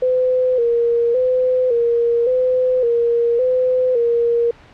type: tone with vibrato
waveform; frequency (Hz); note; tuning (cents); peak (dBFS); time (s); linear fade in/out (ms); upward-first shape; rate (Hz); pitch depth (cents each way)
sine; 488.8; B4; -18; -13; 0.02-4.51; 5; square; 0.89; 68
effects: pink hiss -45 dBFS RMS until 4.73 s + low-pass 3000 Hz 12 dB/octave

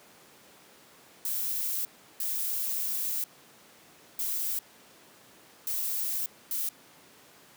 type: noise bursts at uneven times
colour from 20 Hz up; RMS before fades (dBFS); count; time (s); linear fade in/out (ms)
violet; -31; 5; 1.25-1.85 / 2.2-3.24 / 4.19-4.59 / 5.67-6.26 / 6.51-6.69; 2
effects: pink hiss -55 dBFS RMS until 7.56 s + high-pass 200 Hz 12 dB/octave

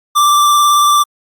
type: tone with vibrato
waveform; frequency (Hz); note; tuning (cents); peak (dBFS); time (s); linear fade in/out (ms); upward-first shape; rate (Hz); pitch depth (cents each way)
square; 1174.7; D6; 0; -8; 0.15-1.04; 20; triangle; 18; 20
effects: Opus 48 kbps

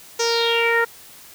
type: tone with low-pass filter sweep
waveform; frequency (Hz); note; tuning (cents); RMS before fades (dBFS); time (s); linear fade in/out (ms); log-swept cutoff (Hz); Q
sawtooth; 464.4; A#4; -7; -19; 0.19-0.85; 10; 6200 to 1600; 6
effects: white hiss -44 dBFS RMS until 1.34 s

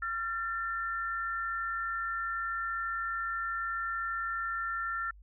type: tone pair together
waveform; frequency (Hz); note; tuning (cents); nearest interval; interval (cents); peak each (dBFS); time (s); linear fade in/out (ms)
sine; 1369.6 / 1784; F6 / A6; -34 / +23; perfect fourth; 457; -33 / -36; 0.02-5.11; 5
effects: added 50 Hz sine -51 dBFS peak until 5.22 s

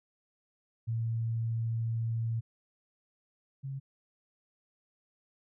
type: tone pair in turn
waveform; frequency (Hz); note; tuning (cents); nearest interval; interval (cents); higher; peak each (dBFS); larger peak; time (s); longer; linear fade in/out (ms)
sine; 114.2 / 135.81; A#2 / C#3; -35 / -35; minor third; 300; second; -29 / -35; first; 0.87-2.41 / 3.63-3.8; first; 20
effects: none

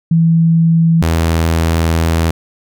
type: tone pair in turn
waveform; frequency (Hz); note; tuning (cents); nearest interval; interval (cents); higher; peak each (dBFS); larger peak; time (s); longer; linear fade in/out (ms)
sine / sawtooth; 164.81 / 82.12; E3 / E2; 0 / -6; octave; 1206; first; -7; neither; 0.11-1.02 / 1.02-2.31; second; 5
effects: none

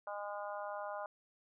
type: harmonic tone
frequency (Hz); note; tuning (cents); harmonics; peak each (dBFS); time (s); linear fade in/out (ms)
204.5; G#3; -26; 3 / 4 / 5 / 6 / 7; -43 / -45 / -47 / -49 / -50; 0.07-1.06; 2
effects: none

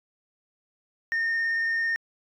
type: tone with vibrato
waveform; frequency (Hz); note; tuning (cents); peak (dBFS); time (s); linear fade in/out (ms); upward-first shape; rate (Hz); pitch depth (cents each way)
sine; 1828; A#6; -34; -21; 1.12-1.96; 0; square; 18; 8
effects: tanh soft clip ceiling -22 dBFS

